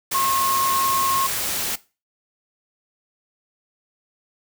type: tone in noise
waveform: sine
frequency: 1079 Hz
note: C#6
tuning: 47 cents flat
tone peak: -19 dBFS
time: 0.14-1.27 s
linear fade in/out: 10 ms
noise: white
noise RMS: -25 dBFS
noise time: 0.11-1.76 s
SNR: +3 dB
effects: noise-tail reverb RT60 0.3 s tail -19 dB re dry